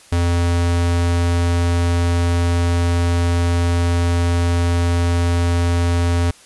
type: tone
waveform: square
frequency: 86.3 Hz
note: F2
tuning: 20 cents flat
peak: -15 dBFS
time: 0.12-6.31 s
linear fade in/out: 5 ms
effects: white hiss -46 dBFS RMS until 6.45 s + resampled to 24000 Hz